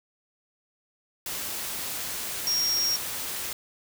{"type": "tone in noise", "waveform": "sine", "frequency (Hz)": 5588, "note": "F8", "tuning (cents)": 0, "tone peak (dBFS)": -23, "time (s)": [2.47, 2.96], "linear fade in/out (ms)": 2, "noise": "white", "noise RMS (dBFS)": -33, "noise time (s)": [1.26, 3.53], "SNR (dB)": 7, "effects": []}